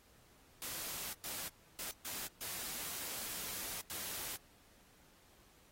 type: noise bursts at uneven times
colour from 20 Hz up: white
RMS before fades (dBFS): -43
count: 6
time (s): 0.62-1.13 / 1.24-1.48 / 1.79-1.91 / 2.05-2.27 / 2.41-3.81 / 3.9-4.36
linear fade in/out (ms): 0
effects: pink hiss -66 dBFS RMS until 5.71 s + AAC 48 kbps